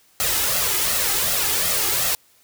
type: noise with flanger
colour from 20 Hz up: white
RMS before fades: -21 dBFS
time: 0.2-2.15 s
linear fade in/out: 0 ms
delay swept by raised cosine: 1.5 to 2.43 ms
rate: 2.7 Hz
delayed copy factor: +0.6
effects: white hiss -57 dBFS RMS until 2.43 s